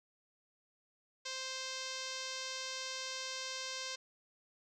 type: tone with low-pass filter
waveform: 5% pulse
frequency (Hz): 523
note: C5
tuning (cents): -1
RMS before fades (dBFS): -42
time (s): 1.25-3.96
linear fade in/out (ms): 10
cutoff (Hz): 5900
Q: 1.8
effects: none